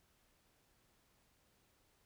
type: silence
effects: pink hiss -74 dBFS RMS until 2.05 s